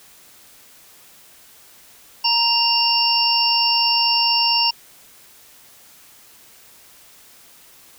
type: harmonic tone with a mistuned harmonic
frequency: 932.3 Hz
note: A#5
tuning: in tune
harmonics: 1 / 3 / 5 / 6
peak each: -21 / -21 / -23 / -18 dBFS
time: 2.24-4.71 s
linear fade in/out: 10 ms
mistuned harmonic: 6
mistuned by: -70 cents
effects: white hiss -48 dBFS RMS until 7.98 s